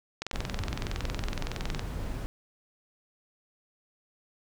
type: click train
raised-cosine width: 0.2 ms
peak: -16 dBFS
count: 35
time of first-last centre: 0.22-1.794 s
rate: 21.6 Hz
type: noise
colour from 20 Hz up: brown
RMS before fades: -34 dBFS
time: 0.33-2.26 s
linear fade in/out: 0 ms
effects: none